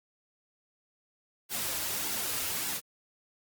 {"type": "noise with flanger", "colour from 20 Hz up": "white", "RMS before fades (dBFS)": -33, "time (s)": [1.49, 2.81], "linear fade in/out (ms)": 50, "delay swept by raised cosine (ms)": [1.6, 5.5], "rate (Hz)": 1.7, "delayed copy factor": -0.55, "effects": ["Opus 48 kbps"]}